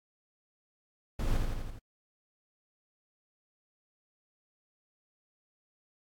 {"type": "noise with echo", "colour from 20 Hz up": "brown", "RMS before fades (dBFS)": -30, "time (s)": [1.19, 1.37], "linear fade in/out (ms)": 5, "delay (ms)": 84, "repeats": 5, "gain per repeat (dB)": -3, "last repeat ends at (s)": 1.79, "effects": ["AAC 64 kbps"]}